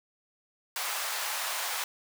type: high-pass noise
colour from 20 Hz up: pink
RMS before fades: -33 dBFS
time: 0.76-1.84 s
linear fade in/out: 2 ms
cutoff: 740 Hz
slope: 24 dB/octave
effects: none